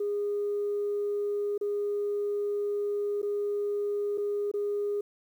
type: tone with dropouts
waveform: sine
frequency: 410 Hz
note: G#4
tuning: 22 cents flat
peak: -26 dBFS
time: 0-5.01 s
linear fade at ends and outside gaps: 5 ms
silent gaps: 1.579-1.611 / 3.218-3.228 / 4.176-4.18 / 4.515-4.538 s
effects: tanh soft clip ceiling -23 dBFS + 10-bit